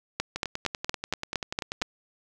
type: two click trains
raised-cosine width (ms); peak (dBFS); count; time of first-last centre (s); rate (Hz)
0.2; -14 / -9; 16 / 8; 0.36-1.816 / 0.2-1.82; 10.3 / 4.32
effects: none